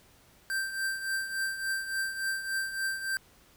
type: tone with tremolo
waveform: square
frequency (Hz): 1568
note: G6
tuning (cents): 0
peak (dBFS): -28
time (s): 0.5-3.17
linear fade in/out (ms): 0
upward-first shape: triangle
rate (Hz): 3.5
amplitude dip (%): 70
effects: pink hiss -60 dBFS RMS until 3.56 s